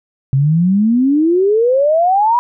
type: exponential sweep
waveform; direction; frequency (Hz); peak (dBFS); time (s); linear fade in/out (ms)
sine; up; 130.81 to 987; -9; 0.33-2.39; 0
effects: none